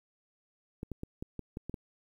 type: clicks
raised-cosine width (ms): 3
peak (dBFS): -25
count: 8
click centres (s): 0.831 / 0.917 / 1.034 / 1.225 / 1.393 / 1.571 / 1.696 / 1.742
effects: 10-bit